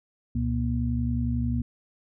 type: tone cluster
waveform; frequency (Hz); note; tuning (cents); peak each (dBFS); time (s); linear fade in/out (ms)
sine; 68.7 / 119.8 / 239.1; C#2 / A#2 / A#3; -15 / +48 / +44; -28; 0.35-1.62; 5
effects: none